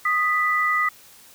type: tone pair together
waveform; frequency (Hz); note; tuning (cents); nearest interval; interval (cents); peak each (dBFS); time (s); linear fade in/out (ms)
sine; 1241.7 / 1975; D#6 / B6; -4 / 0; minor sixth; 804; -21; 0.05-0.89; 5
effects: white hiss -49 dBFS RMS until 1.34 s